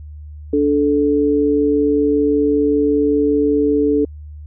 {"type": "tone pair together", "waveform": "sine", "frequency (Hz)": [291.3, 436.5], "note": ["D4", "A4"], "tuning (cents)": [-14, -14], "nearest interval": "perfect fifth", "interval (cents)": 700, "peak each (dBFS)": -15, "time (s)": [0.53, 4.05], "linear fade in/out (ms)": 5, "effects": ["added 75 Hz sine -31 dBFS peak until 4.46 s"]}